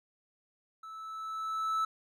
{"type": "tone with level ramp", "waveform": "triangle", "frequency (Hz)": 1310, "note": "E6", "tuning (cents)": -11, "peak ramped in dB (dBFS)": [-42, -25], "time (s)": [0.83, 1.85], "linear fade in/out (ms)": 5, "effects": []}